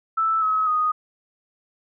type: tone with pitch steps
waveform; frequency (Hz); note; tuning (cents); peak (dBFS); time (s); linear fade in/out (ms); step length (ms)
sine; 1318.5 / 1280.2 / 1243.1; E6 / D#6 / D#6; 0 / +49 / -2; -18; 0.17-0.92; 10; 250
effects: none